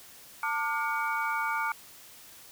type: tone cluster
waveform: sine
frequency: 897 / 1186 / 1430 / 2252 Hz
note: A5 / D6 / F6 / C#7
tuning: +33 / +17 / +41 / +27 cents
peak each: -32 / -33 / -32 / -36 dBFS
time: 0.43-1.72 s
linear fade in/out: 2 ms
effects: white hiss -51 dBFS RMS until 2.51 s